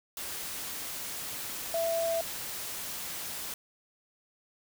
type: tone in noise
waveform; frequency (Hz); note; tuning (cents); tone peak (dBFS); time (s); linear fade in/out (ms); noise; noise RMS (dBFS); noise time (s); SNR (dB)
sine; 665; E5; +15; -27; 1.74-2.21; 2; white; -38; 0.17-3.54; +8
effects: none